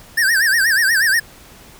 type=tone with vibrato; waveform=square; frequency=1700 Hz; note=G#6; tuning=40 cents sharp; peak=-13 dBFS; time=0.17-1.2 s; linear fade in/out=10 ms; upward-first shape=sine; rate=8.3 Hz; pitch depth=180 cents each way; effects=pink hiss -43 dBFS RMS until 1.79 s